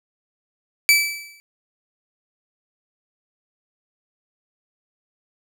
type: tone with exponential decay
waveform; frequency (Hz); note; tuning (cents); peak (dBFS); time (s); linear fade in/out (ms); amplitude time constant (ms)
sawtooth; 2311; D7; -28; -6; 0.89-1.4; 0; 110
effects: none

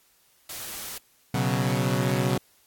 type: noise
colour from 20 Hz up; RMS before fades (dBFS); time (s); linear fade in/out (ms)
white; -36; 0.49-0.98; 5
type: chord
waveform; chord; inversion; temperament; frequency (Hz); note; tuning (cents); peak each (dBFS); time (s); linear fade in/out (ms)
sawtooth; B suspended second; none; equal; 123.47 / 138.59 / 185; B2 / C#3 / F#3; 0 / 0 / 0; -22 / -23 / -24; 1.34-2.38; 5
effects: white hiss -62 dBFS RMS until 2.66 s + AAC 64 kbps

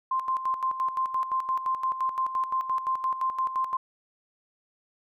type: tone with tremolo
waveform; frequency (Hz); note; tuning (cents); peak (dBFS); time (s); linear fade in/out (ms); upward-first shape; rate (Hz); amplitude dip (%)
sine; 1046.5; C6; 0; -23; 0.11-3.77; 5; square; 5.8; 65
effects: none

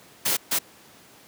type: noise bursts at uneven times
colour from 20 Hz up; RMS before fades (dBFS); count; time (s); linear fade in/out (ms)
white; -23; 2; 0.25-0.37 / 0.51-0.59; 10
effects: pink hiss -51 dBFS RMS until 1.27 s + high-pass 150 Hz 12 dB/octave

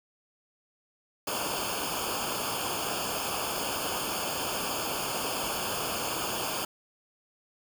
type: noise with comb filter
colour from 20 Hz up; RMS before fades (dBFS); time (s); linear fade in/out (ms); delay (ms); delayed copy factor
pink; -32; 1.27-6.65; 5; 0.51; -0.95
effects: none

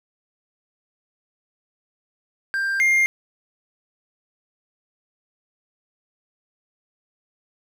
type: tone pair in turn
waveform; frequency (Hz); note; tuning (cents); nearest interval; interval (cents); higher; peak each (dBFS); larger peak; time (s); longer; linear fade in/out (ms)
triangle; 1585 / 2116; G6 / C7; +19 / +19; perfect fourth; 500; second; -19 / -13; second; 2.54-2.8 / 2.8-3.06; neither; 0
effects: none

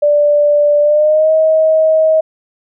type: tone with pitch glide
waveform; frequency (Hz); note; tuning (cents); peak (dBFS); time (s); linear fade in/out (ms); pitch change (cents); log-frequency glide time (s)
sine; 587.3 to 633.1; D5 to D#5; 0 to +30; -7; 0.02-2.21; 10; +130; 0.81-1.32
effects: none

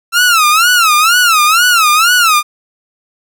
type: tone with vibrato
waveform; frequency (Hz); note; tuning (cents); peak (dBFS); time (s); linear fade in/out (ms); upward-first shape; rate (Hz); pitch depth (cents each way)
sawtooth; 1334; E6; +20; -3; 0.12-2.43; 50; sine; 2.1; 180
effects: none

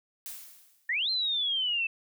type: noise with exponential decay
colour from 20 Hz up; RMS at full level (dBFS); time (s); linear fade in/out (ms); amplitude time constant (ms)
blue; -38; 0.26-1; 0; 160
type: exponential two-way sweep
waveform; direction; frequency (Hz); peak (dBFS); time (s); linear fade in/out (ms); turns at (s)
sine; up then down; 1768 to 4187 to 2625; -26; 0.89-1.87; 5; 1.1
effects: none

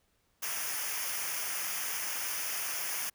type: noise with comb filter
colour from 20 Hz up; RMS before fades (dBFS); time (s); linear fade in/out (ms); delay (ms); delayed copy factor
white; -35; 0.42-3.1; 10; 0.25; -0.75
effects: pink hiss -73 dBFS RMS until 3.14 s

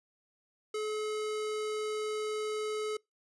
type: tone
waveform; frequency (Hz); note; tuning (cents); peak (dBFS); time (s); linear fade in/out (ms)
square; 428.1; A4; -47; -33; 0.74-2.97; 5
effects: noise-tail reverb RT60 0.2 s tail -26 dB re dry + resampled to 24000 Hz

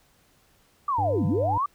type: linear two-way sweep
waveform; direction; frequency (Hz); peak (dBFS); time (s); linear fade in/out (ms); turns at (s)
sine; down then up; 1197 to 130.81 to 1197; -22; 0.88-1.66; 5; 1.26
type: harmonic tone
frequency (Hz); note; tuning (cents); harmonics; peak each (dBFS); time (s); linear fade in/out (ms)
100; G2; +35; 1 / 3 / 5 / 7 / 9 / 10; -27 / -37 / -41 / -44 / -46 / -47; 0.98-1.58; 5
effects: pink hiss -62 dBFS RMS until 1.74 s

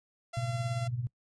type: tone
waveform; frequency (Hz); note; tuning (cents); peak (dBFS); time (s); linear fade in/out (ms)
sawtooth; 682; F5; -41; -34; 0.33-0.88; 10
type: tone with tremolo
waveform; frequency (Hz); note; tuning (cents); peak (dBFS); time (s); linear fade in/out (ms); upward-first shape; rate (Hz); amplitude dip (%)
sine; 121.4; B2; -29; -27; 0.37-1.07; 0; triangle; 18; 80
effects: noise-tail reverb RT60 0.1 s tail -24 dB re dry + resampled to 22050 Hz

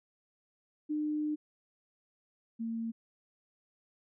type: tone pair in turn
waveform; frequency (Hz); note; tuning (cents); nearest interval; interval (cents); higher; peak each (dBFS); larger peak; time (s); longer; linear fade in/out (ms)
sine; 302 / 227.7; D4 / A#3; +48 / -40; perfect fourth; 488; first; -30 / -33; first; 0.89-1.36 / 2.59-2.92; first; 20
effects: none

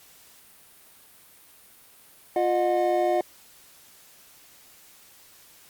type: tone cluster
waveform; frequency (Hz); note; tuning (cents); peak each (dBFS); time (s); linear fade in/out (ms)
triangle; 351.9 / 613 / 727; F4 / D#5 / F#5; +13 / -26 / -31; -23; 2.36-3.21; 2
effects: white hiss -53 dBFS RMS until 5.69 s + Opus 48 kbps

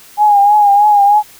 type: tone with vibrato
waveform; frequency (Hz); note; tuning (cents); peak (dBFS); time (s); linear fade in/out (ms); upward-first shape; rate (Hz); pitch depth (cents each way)
sine; 822; G#5; -18; -5; 0.17-1.23; 50; triangle; 3.2; 58
effects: white hiss -40 dBFS RMS until 1.39 s

